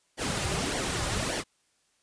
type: noise with flanger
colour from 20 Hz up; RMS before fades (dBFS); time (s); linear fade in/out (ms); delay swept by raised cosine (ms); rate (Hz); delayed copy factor
pink; -30; 0.17-1.44; 50; 0.77 to 4.57; 1.7; -0.6
effects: white hiss -70 dBFS RMS until 2.02 s + resampled to 22050 Hz